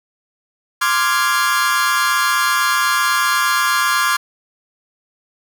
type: chord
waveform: 40% pulse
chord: D half-diminished seventh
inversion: third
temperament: equal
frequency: 1046.5 / 1174.7 / 1396.9 / 1661.2 Hz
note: C6 / D6 / F6 / Ab6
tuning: 0 / 0 / 0 / 0 cents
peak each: -19 dBFS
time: 0.81-4.17 s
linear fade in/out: 10 ms
effects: none